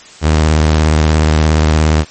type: tone with vibrato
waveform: sawtooth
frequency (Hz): 77.6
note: D#2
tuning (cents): -4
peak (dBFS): -4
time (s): 0.21-2.05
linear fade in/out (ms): 50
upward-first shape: sine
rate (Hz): 17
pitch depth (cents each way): 59
effects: white hiss -37 dBFS RMS until 2.1 s + MP3 32 kbps